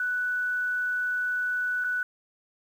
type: tone with dropouts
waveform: sine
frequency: 1484 Hz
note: F#6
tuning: 5 cents sharp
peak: -25 dBFS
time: 0-2.03 s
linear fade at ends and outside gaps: 2 ms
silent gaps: 1.84-1.844 s
effects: 9-bit